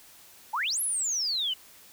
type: exponential two-way sweep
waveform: sine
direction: up then down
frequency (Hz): 807 to 11470 to 2909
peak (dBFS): -26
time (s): 0.53-1.54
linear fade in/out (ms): 10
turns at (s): 0.81
effects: white hiss -53 dBFS RMS until 1.92 s